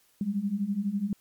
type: beating tone pair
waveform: sine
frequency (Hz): 193.7 / 205.7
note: G3 / G#3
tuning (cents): -20 / -16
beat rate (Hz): 12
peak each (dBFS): -31 / -28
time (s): 0.21-1.13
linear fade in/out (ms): 2
effects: white hiss -65 dBFS RMS until 1.2 s + MP3 96 kbps